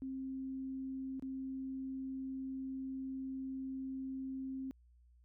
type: tone with dropouts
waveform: sine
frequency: 264.9 Hz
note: C4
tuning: 22 cents sharp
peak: -39 dBFS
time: 0.02-4.71 s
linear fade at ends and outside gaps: 0 ms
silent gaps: 1.196-1.224 s
effects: added 60 Hz sine -62 dBFS peak until 5.24 s